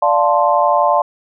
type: chord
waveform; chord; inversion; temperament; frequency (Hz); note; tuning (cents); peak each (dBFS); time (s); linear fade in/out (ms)
sine; D minor seventh; none; equal; 587.3 / 698.5 / 880 / 1046.5; D5 / F5 / A5 / C6; 0 / 0 / 0 / 0; -16; 0.02-1.02; 5
effects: none